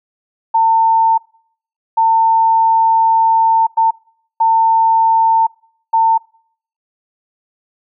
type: tone bursts at uneven times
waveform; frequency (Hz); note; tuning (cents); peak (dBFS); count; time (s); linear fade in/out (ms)
sine; 900; A5; +39; -8; 5; 0.54-1.18 / 1.97-3.67 / 3.77-3.91 / 4.4-5.47 / 5.93-6.18; 10
effects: noise-tail reverb RT60 0.6 s tail -25 dB re dry